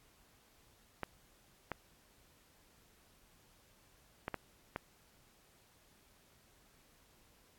clicks, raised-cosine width 0.5 ms, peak -22 dBFS, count 5, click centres 1.033 / 1.717 / 4.281 / 4.343 / 4.761 s, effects pink hiss -67 dBFS RMS until 7.58 s + AAC 64 kbps

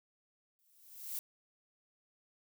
violet noise with exponential growth, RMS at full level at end -37 dBFS, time 0.59-1.19 s, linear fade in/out 0 ms, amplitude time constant 130 ms, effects none

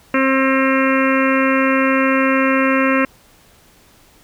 harmonic tone with a mistuned harmonic, 266.4 Hz, C4, 31 cents sharp, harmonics 1 / 2 / 4 / 5 / 6 / 7 / 8 / 9 / 10, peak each -16 / -19 / -22 / -23 / -24 / -24 / -25 / -26 / -26 dBFS, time 0.14-3.05 s, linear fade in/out 2 ms, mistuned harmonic 10, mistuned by +40 cents, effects pink hiss -50 dBFS RMS until 4.23 s

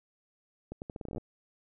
accelerating click train, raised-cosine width 2 ms, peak -26 dBFS, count 13, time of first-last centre 0.72-1.181 s, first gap 99 ms, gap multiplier 0.8, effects none

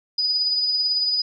sine tone with tremolo, 4959 Hz, D#8, 7 cents flat, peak -17 dBFS, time 0.18-1.22 s, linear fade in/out 5 ms, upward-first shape triangle, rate 18 Hz, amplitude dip 40%, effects none

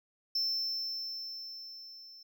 triangle tone with level ramp, 5330 Hz, E8, 18 cents sharp, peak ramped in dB -27 to -49 dBFS, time 0.35-2.23 s, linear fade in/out 5 ms, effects none

